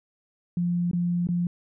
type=tone with dropouts; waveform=sine; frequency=174.61 Hz; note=F3; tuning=in tune; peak=-22 dBFS; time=0.57-1.47 s; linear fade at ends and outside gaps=2 ms; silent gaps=0.913-0.932 / 1.271-1.288 s; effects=none